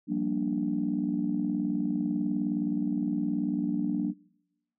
sine chord, G minor seventh, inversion third, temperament just, 176.4 / 196 / 235.2 / 294 Hz, F3 / G3 / Bb3 / D4, +18 / 0 / +16 / +2 cents, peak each -35 / -32 / -31 / -29 dBFS, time 0.07-4.14 s, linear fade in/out 50 ms, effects noise-tail reverb RT60 1.0 s tail -26 dB re dry + tanh soft clip ceiling -17 dBFS

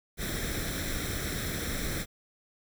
pink noise with comb filter, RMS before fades -33 dBFS, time 0.17-2.06 s, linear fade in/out 50 ms, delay 0.53 ms, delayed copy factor +0.7, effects none

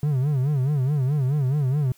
triangle tone with vibrato, 138.59 Hz, C#3, in tune, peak -17 dBFS, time 0.03-1.92 s, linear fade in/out 2 ms, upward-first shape sine, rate 4.7 Hz, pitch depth 160 cents each way, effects white hiss -58 dBFS RMS until 1.97 s

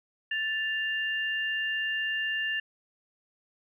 sine tone pair together, 1760 / 2796 Hz, A6 / F7, 0 / +1 cents, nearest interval minor sixth, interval 801 cents, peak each -29 / -32 dBFS, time 0.31-2.6 s, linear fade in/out 5 ms, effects none

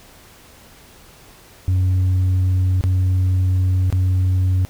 sine tone with dropouts, 92.5 Hz, F#2, in tune, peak -11 dBFS, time 1.68-4.65 s, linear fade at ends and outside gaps 0 ms, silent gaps 2.81-2.839 / 3.902-3.926 s, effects tanh soft clip ceiling -13 dBFS + pink hiss -46 dBFS RMS until 4.69 s

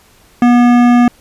sine tone with hard clipping, 242.2 Hz, B3, 34 cents flat, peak -7 dBFS, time 0.42-1.08 s, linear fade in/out 2 ms, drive 15 dB, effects pink hiss -47 dBFS RMS until 1.2 s + resampled to 32000 Hz

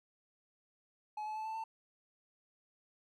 triangle tone with pitch steps, 850 / 860.4 / 870.9 / 881.5 / 892.3 Hz, G#5 / A5 / A5 / A5 / A5, +40 / -39 / -18 / +3 / +24 cents, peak -36 dBFS, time 1.17-1.64 s, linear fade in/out 5 ms, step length 94 ms, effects none

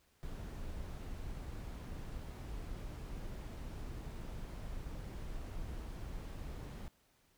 brown noise, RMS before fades -44 dBFS, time 0.23-6.88 s, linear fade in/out 0 ms, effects pink hiss -72 dBFS RMS until 7.37 s

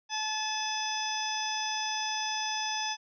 harmonic tone with a mistuned harmonic, 865 Hz, A5, 30 cents flat, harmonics 1 / 2 / 3 / 4 / 6 / 7, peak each -34 / -40 / -39 / -38 / -36 / -39 dBFS, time 0.09-2.97 s, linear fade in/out 50 ms, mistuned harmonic 6, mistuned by -39 cents, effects none

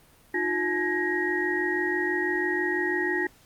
sine tone cluster, 311.1 / 357.2 / 853 / 1652 / 1886 Hz, D#4 / F4 / G#5 / G#6 / A#6, 0 / +39 / +46 / -10 / +20 cents, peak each -33 / -28 / -35 / -36 / -27 dBFS, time 0.34-3.27 s, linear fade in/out 5 ms, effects pink hiss -57 dBFS RMS until 3.45 s + Opus 32 kbps

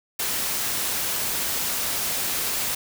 white noise, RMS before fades -26 dBFS, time 0.19-2.75 s, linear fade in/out 5 ms, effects none

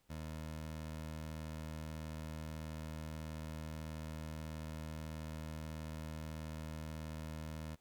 20% pulse tone, 78.4 Hz, D#2, 14 cents sharp, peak -38 dBFS, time 0.09-7.76 s, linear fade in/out 20 ms, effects pink hiss -75 dBFS RMS until 7.8 s

